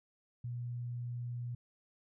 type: tone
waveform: sine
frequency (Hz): 121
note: B2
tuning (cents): -35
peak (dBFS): -37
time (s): 0.44-1.55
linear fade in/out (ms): 5
effects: none